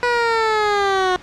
15% pulse linear sweep, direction down, 489.8 to 361.8 Hz, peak -9 dBFS, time 0.03-1.16 s, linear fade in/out 0 ms, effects pink hiss -41 dBFS RMS until 1.22 s + low-pass 4000 Hz 12 dB/octave

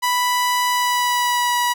sawtooth tone with pitch glide, 987.8 to 972 Hz, B5 to B5, 0 to -28 cents, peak -13 dBFS, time 0.02-1.74 s, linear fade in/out 20 ms, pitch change -28 cents, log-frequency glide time 0.7-1.57 s, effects none

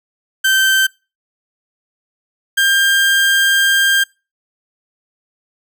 30% pulse tone pair in turn, 1553 / 1595.7 Hz, G6 / G6, -17 / +30 cents, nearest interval unison, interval 47 cents, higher second, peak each -8 dBFS, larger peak neither, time 0.44-0.87 / 2.57-4.04 s, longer second, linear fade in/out 10 ms, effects noise-tail reverb RT60 0.3 s tail -26 dB re dry

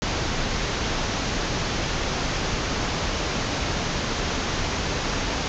pink low-pass noise, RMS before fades -26 dBFS, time 0.02-5.48 s, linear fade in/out 0 ms, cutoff 6800 Hz, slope 96 dB/octave, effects none

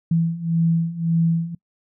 sine beating tone pair, 164.81 / 166.61 Hz, E3 / E3, 0 / +19 cents, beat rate 1.8 Hz, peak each -22 / -19 dBFS, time 0.11-1.55 s, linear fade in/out 5 ms, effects noise-tail reverb RT60 0.1 s tail -24 dB re dry

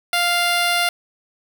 10% pulse tone, 698.5 Hz, F5, in tune, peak -8 dBFS, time 0.13-0.89 s, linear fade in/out 2 ms, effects none

